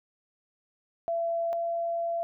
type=tone pair in turn; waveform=sine; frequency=673 / 677.3 Hz; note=E5 / E5; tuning=+36 / +47 cents; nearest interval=unison; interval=11 cents; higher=second; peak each=-26 / -27 dBFS; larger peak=first; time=1.08-1.53 / 1.53-2.23 s; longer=second; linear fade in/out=0 ms; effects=none